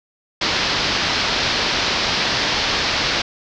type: low-pass noise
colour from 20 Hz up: white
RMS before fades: -20 dBFS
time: 0.41-3.22 s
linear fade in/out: 5 ms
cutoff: 5300 Hz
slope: 48 dB/octave
effects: none